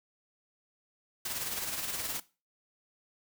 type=noise with tremolo; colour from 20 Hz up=white; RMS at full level=-34 dBFS; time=1.25-2.2 s; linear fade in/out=5 ms; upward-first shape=sine; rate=19 Hz; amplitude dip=45%; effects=noise-tail reverb RT60 0.3 s tail -18 dB re dry